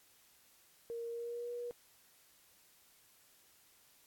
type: tone with pitch glide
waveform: sine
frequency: 466.2 to 481.2 Hz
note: A#4 to B4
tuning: 0 to -45 cents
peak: -39 dBFS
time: 0.9-1.71 s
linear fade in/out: 0 ms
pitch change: +55 cents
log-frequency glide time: 1.1-1.52 s
effects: white hiss -66 dBFS RMS until 4.06 s + AAC 64 kbps